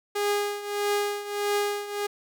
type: tone with tremolo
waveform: sawtooth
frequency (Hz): 410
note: G#4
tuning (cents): -22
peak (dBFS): -18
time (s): 0.15-2.07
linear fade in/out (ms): 10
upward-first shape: triangle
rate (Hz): 1.6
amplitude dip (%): 80
effects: none